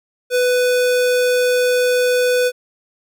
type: tone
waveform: square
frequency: 497 Hz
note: B4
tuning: 11 cents sharp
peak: -14 dBFS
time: 0.3-2.52 s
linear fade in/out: 50 ms
effects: none